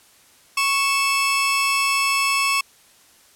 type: tone pair together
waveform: sawtooth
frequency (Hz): 1107 / 2633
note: C#6 / E7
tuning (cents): -3 / -3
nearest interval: octave + minor third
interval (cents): 1500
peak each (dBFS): -17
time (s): 0.57-2.61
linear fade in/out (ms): 5
effects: white hiss -53 dBFS RMS until 3.35 s + low-pass 12000 Hz 12 dB/octave